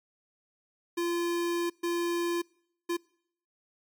square tone bursts at uneven times, 344 Hz, F4, 26 cents flat, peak -28 dBFS, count 3, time 0.97-1.7 / 1.83-2.42 / 2.89-2.97 s, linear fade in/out 10 ms, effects noise-tail reverb RT60 0.7 s tail -26 dB re dry + MP3 96 kbps

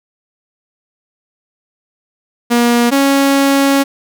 sawtooth tone pair in turn, 238.4 / 276.2 Hz, A#3 / C#4, +39 / -6 cents, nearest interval minor third, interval 255 cents, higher second, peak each -5 dBFS, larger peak neither, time 2.5-2.91 / 2.91-3.84 s, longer second, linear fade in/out 20 ms, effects none

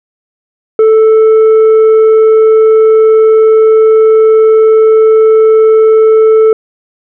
sine tone with tanh clipping, 439.6 Hz, A4, 2 cents flat, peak -3 dBFS, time 0.79-6.53 s, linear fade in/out 2 ms, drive 4 dB, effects none

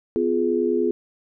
sine chord, F diminished, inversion second, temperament just, 251.4 / 349.2 / 419.1 Hz, Cb4 / F4 / Ab4, +31 / 0 / +16 cents, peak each -25 / -22 / -22 dBFS, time 0.16-0.91 s, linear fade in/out 0 ms, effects none

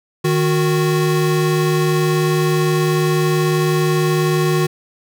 square tone pair together, 154.7 / 365.6 Hz, D#3 / F#4, -10 / -21 cents, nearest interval octave + minor third, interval 1489 cents, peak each -17 / -18 dBFS, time 0.24-4.67 s, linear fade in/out 10 ms, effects none

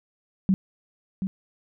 sine tone with echo, 190.7 Hz, G3, 47 cents flat, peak -16 dBFS, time 0.49-0.54 s, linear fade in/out 0 ms, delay 730 ms, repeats 1, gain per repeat -8 dB, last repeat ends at 1.27 s, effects none

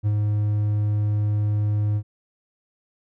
triangle tone with ADSR envelope, 104.7 Hz, G#2, 15 cents sharp, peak -15 dBFS, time 0.03-2.03 s, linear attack 35 ms, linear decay 49 ms, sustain -2 dB, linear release 66 ms, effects none

